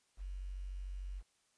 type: tone with quantisation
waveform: sine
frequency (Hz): 46.75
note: F#1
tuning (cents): +19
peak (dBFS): -40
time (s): 0.17-1.23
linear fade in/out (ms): 50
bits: 11
effects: white hiss -75 dBFS RMS until 1.57 s + resampled to 22050 Hz